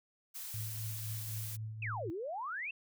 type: noise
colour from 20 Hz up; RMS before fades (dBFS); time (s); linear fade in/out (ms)
blue; -44; 0.34-1.57; 20
type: tone with tremolo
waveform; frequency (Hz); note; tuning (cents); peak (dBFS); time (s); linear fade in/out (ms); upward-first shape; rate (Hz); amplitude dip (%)
sine; 109.2; A2; -13; -37; 0.54-2.1; 0; triangle; 3.9; 50
type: exponential two-way sweep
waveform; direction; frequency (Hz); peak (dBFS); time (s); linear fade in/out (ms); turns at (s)
sine; down then up; 2746 to 311.3 to 2746; -37; 1.82-2.71; 5; 2.1
effects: none